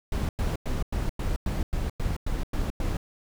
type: noise bursts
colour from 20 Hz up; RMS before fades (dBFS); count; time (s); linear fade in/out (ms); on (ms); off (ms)
brown; -27; 11; 0.12-2.97; 2; 170; 98
effects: none